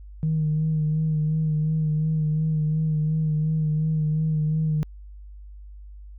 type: tone with vibrato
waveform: sine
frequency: 155.56 Hz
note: D#3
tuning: in tune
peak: -19 dBFS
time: 0.23-4.83 s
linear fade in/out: 0 ms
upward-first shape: sine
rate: 2.8 Hz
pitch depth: 31 cents each way
effects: tanh soft clip ceiling -16 dBFS + added 50 Hz sine -39 dBFS peak until 6.18 s